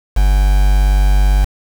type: tone with quantisation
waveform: triangle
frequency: 49 Hz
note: G1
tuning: in tune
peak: -6 dBFS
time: 0.16-1.45 s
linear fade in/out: 10 ms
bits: 4
effects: none